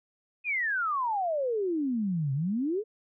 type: exponential two-way sweep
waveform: sine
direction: down then up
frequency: 2537 to 130.81 to 453.8 Hz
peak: -26 dBFS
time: 0.44-2.84 s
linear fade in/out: 50 ms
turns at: 2.33 s
effects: none